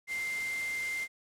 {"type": "tone in noise", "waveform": "sine", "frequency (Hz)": 2093, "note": "C7", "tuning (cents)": 0, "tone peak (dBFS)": -32, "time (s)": [0.07, 1.08], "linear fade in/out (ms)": 50, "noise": "white", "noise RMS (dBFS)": -43, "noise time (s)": [0.07, 1.08], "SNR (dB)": 8, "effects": ["low-pass 10000 Hz 12 dB/octave"]}